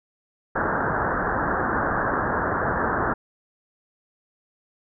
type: low-pass noise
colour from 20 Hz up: white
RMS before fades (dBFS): -24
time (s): 0.55-3.14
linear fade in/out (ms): 10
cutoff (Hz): 1700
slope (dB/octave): 96
effects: none

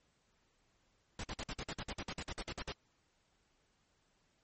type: noise bursts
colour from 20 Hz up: pink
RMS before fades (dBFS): -41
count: 16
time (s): 1.19-2.722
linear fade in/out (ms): 2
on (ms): 47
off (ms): 52
effects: pink hiss -75 dBFS RMS until 4.43 s + MP3 32 kbps

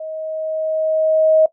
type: tone with level ramp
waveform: sine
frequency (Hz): 631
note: D#5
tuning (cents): +24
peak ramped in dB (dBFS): -26 to -8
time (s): 0-1.46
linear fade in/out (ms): 5
effects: noise-tail reverb RT60 0.1 s tail -17 dB re dry

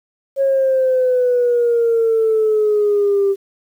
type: exponential sweep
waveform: sine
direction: down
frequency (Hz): 549 to 392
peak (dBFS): -11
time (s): 0.36-3.36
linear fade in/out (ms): 50
effects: tanh soft clip ceiling -8 dBFS + 8-bit

